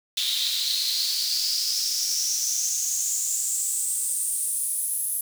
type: noise with high-pass filter sweep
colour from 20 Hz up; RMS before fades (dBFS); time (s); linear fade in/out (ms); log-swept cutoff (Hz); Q
pink; -26; 0.17-5.21; 2; 3600 to 11000; 6.5
effects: none